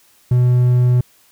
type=tone; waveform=triangle; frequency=123.9 Hz; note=B2; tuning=6 cents sharp; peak=-8 dBFS; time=0.31-1.01 s; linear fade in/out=5 ms; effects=white hiss -53 dBFS RMS until 1.31 s